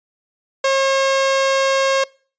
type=tone; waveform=sawtooth; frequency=540 Hz; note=C#5; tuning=45 cents flat; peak=-10 dBFS; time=0.64-2.04 s; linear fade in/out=5 ms; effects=noise-tail reverb RT60 0.4 s tail -24 dB re dry + resampled to 16000 Hz